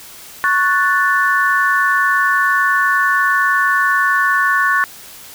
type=chord; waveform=sine; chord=F# minor; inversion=second; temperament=equal; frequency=1108.7 / 1480 / 1760 Hz; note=C#6 / F#6 / A6; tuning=0 / 0 / 0 cents; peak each=-16 dBFS; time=0.44-4.84 s; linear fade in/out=0 ms; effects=white hiss -37 dBFS RMS until 5.34 s